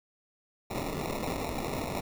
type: noise with sample-and-hold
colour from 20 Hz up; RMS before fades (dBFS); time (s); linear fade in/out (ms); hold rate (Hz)
white; -34; 0.7-2.01; 10; 1575
effects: none